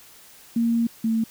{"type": "tone pair in turn", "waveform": "sine", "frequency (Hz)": [232, 224.4], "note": ["A#3", "A3"], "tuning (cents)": [-8, 34], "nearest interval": "minor second", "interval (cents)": 58, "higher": "first", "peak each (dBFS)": [-18, -19], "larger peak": "first", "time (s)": [[0.56, 0.87], [1.04, 1.24]], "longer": "first", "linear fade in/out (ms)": 5, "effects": ["white hiss -49 dBFS RMS until 1.3 s"]}